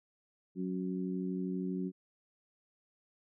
harmonic tone, 92.5 Hz, F#2, in tune, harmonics 2 / 3 / 4, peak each -35 / -39 / -41 dBFS, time 0.55-1.92 s, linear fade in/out 50 ms, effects none

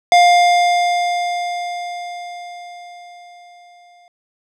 square tone with exponential decay, 704 Hz, F5, 14 cents sharp, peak -7 dBFS, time 0.12-4.08 s, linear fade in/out 1 ms, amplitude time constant 860 ms, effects low-pass 6000 Hz 12 dB/octave

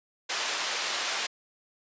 white band-pass noise, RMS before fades -31 dBFS, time 0.29-1.27 s, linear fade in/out 10 ms, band 520 to 5100 Hz, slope 12 dB/octave, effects resampled to 16000 Hz

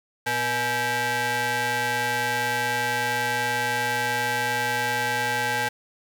sawtooth ring-modulated tone, 364.3 Hz, F#4, 27 cents flat, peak -16 dBFS, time 0.26-5.69 s, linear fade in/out 10 ms, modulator 1210 Hz, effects 8-bit

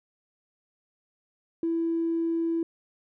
triangle tone with tanh clipping, 331.6 Hz, E4, 10 cents sharp, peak -24 dBFS, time 1.63-2.63 s, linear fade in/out 2 ms, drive 4 dB, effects none

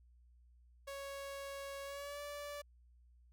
sawtooth tone with pitch glide, 554.4 to 580.6 Hz, C#5 to D5, 0 to -20 cents, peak -40 dBFS, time 0.87-2.62 s, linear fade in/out 10 ms, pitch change +80 cents, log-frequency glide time 1.84-2.21 s, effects added 60 Hz sine -62 dBFS peak until 3.32 s

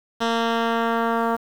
10% pulse tone with low-pass filter sweep, 230 Hz, A#3, 23 cents flat, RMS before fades -22 dBFS, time 0.2-1.37 s, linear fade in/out 20 ms, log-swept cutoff 4600 to 1200 Hz, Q 1.1, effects 7-bit

